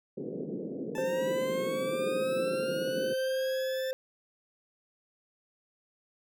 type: band-pass noise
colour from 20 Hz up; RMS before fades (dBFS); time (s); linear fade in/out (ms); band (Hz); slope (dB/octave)
white; -37; 0.17-3.14; 10; 150 to 490; 48
type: linear sweep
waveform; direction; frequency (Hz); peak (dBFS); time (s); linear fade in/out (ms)
20% pulse; up; 874 to 1778; -34; 0.95-3.91; 2
type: tone with tremolo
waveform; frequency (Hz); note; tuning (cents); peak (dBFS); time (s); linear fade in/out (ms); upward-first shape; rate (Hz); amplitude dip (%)
triangle; 523.3; C5; 0; -26; 0.98-3.93; 0; sine; 0.95; 25
effects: none